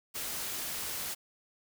white noise, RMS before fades -37 dBFS, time 0.14-1.15 s, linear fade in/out 20 ms, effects none

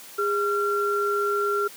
sine tone pair together, 407.9 / 1372 Hz, G#4 / F6, -31 / -31 cents, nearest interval octave + major sixth, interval 2100 cents, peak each -24 dBFS, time 0.18-1.68 s, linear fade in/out 10 ms, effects white hiss -44 dBFS RMS until 1.76 s + high-pass 200 Hz 12 dB/octave

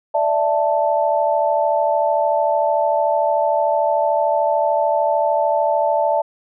sine chord, D suspended second, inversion none, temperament just, 587.3 / 660.7 / 881 Hz, D5 / E5 / A5, 0 / +4 / +2 cents, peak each -19 dBFS, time 0.14-6.22 s, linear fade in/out 10 ms, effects none

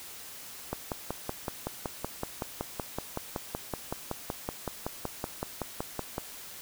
click train, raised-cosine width 1 ms, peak -17 dBFS, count 30, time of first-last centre 0.73-6.181 s, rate 5.32 Hz, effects white hiss -45 dBFS RMS until 6.61 s

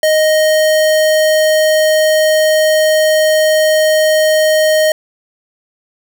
square tone, 622.3 Hz, D#5, in tune, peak -9 dBFS, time 0.03-4.92 s, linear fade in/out 2 ms, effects none

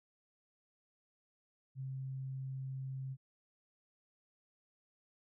sine tone, 132.9 Hz, C3, 27 cents sharp, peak -39 dBFS, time 1.75-3.17 s, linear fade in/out 50 ms, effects none

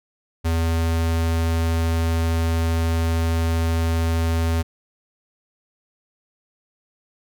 square tone, 82.41 Hz, E2, in tune, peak -19 dBFS, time 0.44-4.63 s, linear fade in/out 20 ms, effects none

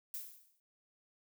violet noise with exponential decay, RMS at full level -40 dBFS, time 0.14-0.6 s, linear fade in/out 1 ms, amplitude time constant 100 ms, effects none

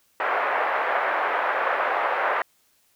pink band-pass noise, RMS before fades -24 dBFS, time 0.2-2.42 s, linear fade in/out 2 ms, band 570 to 1900 Hz, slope 24 dB/octave, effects white hiss -64 dBFS RMS until 2.95 s

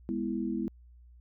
sine chord, E major, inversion first, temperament equal with one note detuned, 205.9 / 246.9 / 329.6 Hz, G#3 / B3 / E4, -15 / 0 / 0 cents, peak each -34 dBFS, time 0.09-0.68 s, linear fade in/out 0 ms, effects added 60 Hz sine -52 dBFS peak until 1.2 s

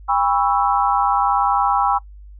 sine chord, C# half-diminished seventh, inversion second, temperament equal with one note detuned, 804.6 / 987.8 / 1108.7 / 1318.5 Hz, G5 / B5 / C#6 / E6, +45 / 0 / 0 / 0 cents, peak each -18 / -21 / -22 / -21 dBFS, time 0.08-1.99 s, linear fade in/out 20 ms, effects noise-tail reverb RT60 0.1 s tail -23 dB re dry + added 50 Hz sine -37 dBFS peak until 2.39 s

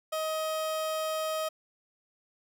30% pulse tone, 630 Hz, D#5, 21 cents sharp, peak -27 dBFS, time 0.12-1.49 s, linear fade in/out 10 ms, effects none

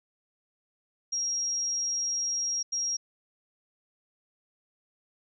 sine tone bursts at uneven times, 5620 Hz, F8, 10 cents sharp, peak -27 dBFS, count 2, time 1.12-2.63 / 2.72-2.97 s, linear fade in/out 10 ms, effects none

